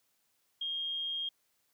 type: tone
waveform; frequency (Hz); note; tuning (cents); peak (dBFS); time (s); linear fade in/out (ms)
sine; 3233; G#7; -47; -33; 0.61-1.29; 5
effects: white hiss -75 dBFS RMS until 1.73 s + high-pass 60 Hz 12 dB/octave